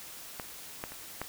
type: clicks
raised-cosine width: 0.5 ms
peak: -21 / -20 / -29 / -19 dBFS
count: 4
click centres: 0.398 / 0.839 / 0.92 / 1.216 s
effects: white hiss -46 dBFS RMS until 1.28 s